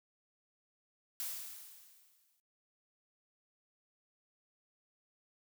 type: noise with exponential decay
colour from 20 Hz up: blue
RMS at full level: -38 dBFS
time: 1.2-2.4 s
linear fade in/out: 0 ms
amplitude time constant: 260 ms
effects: noise-tail reverb RT60 0.2 s tail -23 dB re dry